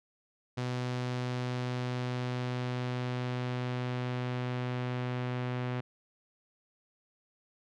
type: tone with low-pass filter sweep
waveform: sawtooth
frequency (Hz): 124.7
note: B2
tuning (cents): +17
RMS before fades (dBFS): -34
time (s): 0.57-5.81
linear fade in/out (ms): 10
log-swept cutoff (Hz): 5200 to 2700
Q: 1
effects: none